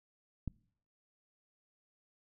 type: click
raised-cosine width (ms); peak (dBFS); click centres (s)
5; -24; 0.477
effects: noise-tail reverb RT60 0.6 s tail -24 dB re dry